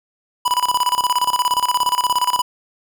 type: tone with tremolo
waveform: square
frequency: 987.8 Hz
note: B5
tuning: in tune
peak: -14 dBFS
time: 0.45-2.42 s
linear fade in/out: 10 ms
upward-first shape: square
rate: 17 Hz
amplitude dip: 80%
effects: none